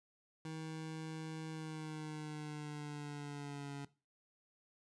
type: tone with pitch glide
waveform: 25% pulse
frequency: 158.7 to 141.39 Hz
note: D#3 to C#3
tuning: +35 to +35 cents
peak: -39 dBFS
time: 0.45-3.85 s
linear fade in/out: 2 ms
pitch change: -200 cents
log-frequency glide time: 1.5-3.73 s
effects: noise-tail reverb RT60 0.3 s tail -18 dB re dry + resampled to 22050 Hz